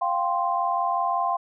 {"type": "chord", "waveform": "sine", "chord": "F suspended second", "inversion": "none", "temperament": "equal", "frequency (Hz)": [698.5, 784, 1046.5], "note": ["F5", "G5", "C6"], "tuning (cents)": [0, 0, 0], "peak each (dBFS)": [-26, -27, -25], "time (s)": [0.01, 1.37], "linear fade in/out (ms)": 10, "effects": []}